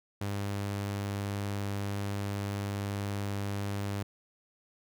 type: tone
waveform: sawtooth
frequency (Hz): 100.6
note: G2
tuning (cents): +45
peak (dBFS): -28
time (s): 0.21-4.03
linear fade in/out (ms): 5
effects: none